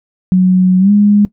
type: tone with pitch glide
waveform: sine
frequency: 184.4 to 205.8 Hz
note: F#3 to G#3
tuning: -6 to -16 cents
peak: -5 dBFS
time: 0.32-1.25 s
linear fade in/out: 0 ms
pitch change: +190 cents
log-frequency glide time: 0.79-0.91 s
effects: noise-tail reverb RT60 0.1 s tail -18 dB re dry